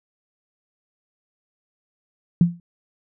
sine tone with exponential decay, 172.2 Hz, F3, 24 cents flat, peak -8 dBFS, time 2.41-2.6 s, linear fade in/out 2 ms, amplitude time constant 40 ms, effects none

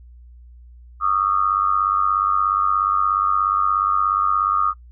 sine tone with amplitude modulation, 1230 Hz, D#6, 20 cents flat, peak -12 dBFS, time 1-4.74 s, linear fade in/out 50 ms, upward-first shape sine, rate 96.9 Hz, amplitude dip 95%, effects noise-tail reverb RT60 0.1 s tail -21 dB re dry + added 60 Hz sine -41 dBFS peak until 4.91 s

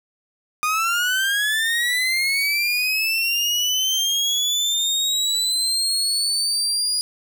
30% pulse linear sweep, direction up, 1220 to 4900 Hz, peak -16 dBFS, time 0.63-7.01 s, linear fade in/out 0 ms, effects none

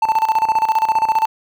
triangle tone with tremolo, 884 Hz, A5, 8 cents sharp, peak -9 dBFS, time 0.02-1.26 s, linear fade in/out 5 ms, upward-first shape square, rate 15 Hz, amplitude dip 75%, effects none

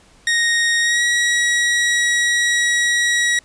sawtooth tone with pitch glide, 1864.7 to 1912.7 Hz, A#6 to A#6, 0 to +44 cents, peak -11 dBFS, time 0.27-3.39 s, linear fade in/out 2 ms, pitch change +44 cents, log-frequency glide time 0.81-1.02 s, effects pink hiss -51 dBFS RMS until 3.44 s + resampled to 22050 Hz

